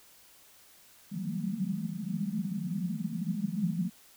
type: band-pass noise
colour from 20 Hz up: white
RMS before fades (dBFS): -33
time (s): 1.11-3.9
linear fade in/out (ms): 20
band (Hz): 160 to 220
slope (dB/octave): 96
effects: white hiss -58 dBFS RMS until 4.16 s